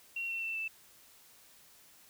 sine tone with pitch steps, 2737 / 2707 / 2678 / 2648 Hz, F7 / E7 / E7 / E7, -36 / +45 / +27 / +7 cents, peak -34 dBFS, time 0.16-0.68 s, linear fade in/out 5 ms, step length 130 ms, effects white hiss -60 dBFS RMS until 2.09 s

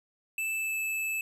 square tone with pitch glide, 2637 to 2619 Hz, E7 to E7, 0 to -12 cents, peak -30 dBFS, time 0.38-1.21 s, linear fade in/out 2 ms, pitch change -12 cents, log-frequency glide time 0.55-0.78 s, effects 12-bit

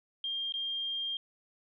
sine tone with dropouts, 3204 Hz, G7, 37 cents sharp, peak -32 dBFS, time 0.24-1.17 s, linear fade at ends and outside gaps 2 ms, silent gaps 0.523-0.539 s, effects none

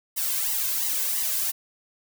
blue noise with flanger, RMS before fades -26 dBFS, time 0.16-1.52 s, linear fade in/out 20 ms, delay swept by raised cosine 1 to 1.95 ms, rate 2.9 Hz, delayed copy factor +0.95, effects none

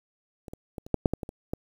clicks, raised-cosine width 2 ms, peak -27 / -25 / -22 / -29 / -9 / -6 / -13 / -20 / -24 / -16 dBFS, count 10, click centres 0.482 / 0.535 / 0.782 / 0.865 / 0.943 / 1.058 / 1.136 / 1.232 / 1.291 / 1.535 s, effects 8-bit

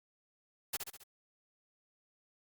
white noise with echo, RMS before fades -35 dBFS, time 0.73-0.77 s, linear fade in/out 10 ms, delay 67 ms, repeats 4, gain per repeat -5 dB, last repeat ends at 1.038 s, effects Opus 48 kbps

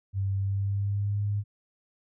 sine tone with pitch glide, 97.6 to 102.51 Hz, G2 to G#2, -7 to -22 cents, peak -25 dBFS, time 0.13-1.44 s, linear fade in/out 50 ms, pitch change +85 cents, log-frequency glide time 0.37-1.22 s, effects none

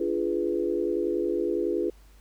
sine chord, D diminished seventh, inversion none, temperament equal with one note detuned, 293.7 / 345.2 / 415.3 / 493.9 Hz, D4 / F4 / Ab4 / Cb5, 0 / -20 / 0 / 0 cents, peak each -33 / -27 / -29 / -32 dBFS, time 0-1.9 s, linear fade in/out 5 ms, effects added 50 Hz sine -51 dBFS peak until 2.2 s + pink hiss -61 dBFS RMS until 2.2 s

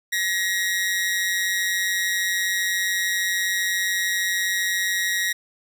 sawtooth tone with amplitude modulation, 1896 Hz, A#6, 29 cents sharp, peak -15 dBFS, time 0.12-5.33 s, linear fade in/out 10 ms, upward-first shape sine, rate 187 Hz, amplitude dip 60%, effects none

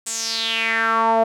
sawtooth tone with band-pass filter sweep, 225.8 Hz, A3, 45 cents sharp, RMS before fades -20 dBFS, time 0.06-1.24 s, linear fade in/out 10 ms, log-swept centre 8200 to 660 Hz, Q 4.8, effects none

